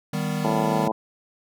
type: chord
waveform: square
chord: Eb augmented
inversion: none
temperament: equal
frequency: 155.56 / 196 / 246.9 Hz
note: Eb3 / G3 / B3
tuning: 0 / 0 / 0 cents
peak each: -28 / -29 / -32 dBFS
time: 0.13-0.88 s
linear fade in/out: 5 ms
type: harmonic tone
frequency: 110.3 Hz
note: A2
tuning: 5 cents sharp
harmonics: 2 / 3 / 4 / 5 / 6 / 7 / 8 / 9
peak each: -30 / -30 / -30 / -30 / -30 / -30 / -30 / -30 dBFS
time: 0.44-0.92 s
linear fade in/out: 5 ms
effects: none